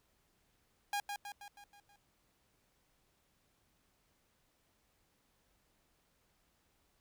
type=tone with echo; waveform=sawtooth; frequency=815 Hz; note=G#5; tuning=33 cents flat; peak=-30 dBFS; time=0.93-1 s; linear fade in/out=2 ms; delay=160 ms; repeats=6; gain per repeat=-5 dB; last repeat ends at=1.96 s; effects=pink hiss -75 dBFS RMS until 7 s